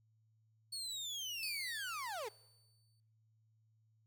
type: linear sweep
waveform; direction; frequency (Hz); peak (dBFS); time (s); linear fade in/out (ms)
30% pulse; down; 4435 to 392; -38; 0.72-2.29; 10
type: tone with exponential decay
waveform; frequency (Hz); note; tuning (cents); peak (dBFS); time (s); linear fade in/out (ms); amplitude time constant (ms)
sawtooth; 4530; C#8; +37; -37; 1.43-3; 0; 340
effects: noise-tail reverb RT60 1.0 s tail -25 dB re dry + added 110 Hz sine -70 dBFS peak until 4.06 s